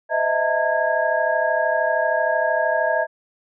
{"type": "tone cluster", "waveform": "sine", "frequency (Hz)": [512, 623, 656, 907, 1645], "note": ["C5", "D#5", "E5", "A#5", "G#6"], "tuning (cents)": [-38, 2, -9, -48, -17], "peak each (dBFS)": [-30, -22, -22, -25, -24], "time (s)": [0.09, 3.07], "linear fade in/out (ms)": 50, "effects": []}